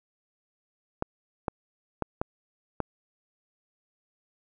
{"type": "clicks", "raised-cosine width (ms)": 1, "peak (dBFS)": -13, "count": 5, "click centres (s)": [1.024, 1.482, 2.023, 2.215, 2.803], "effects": []}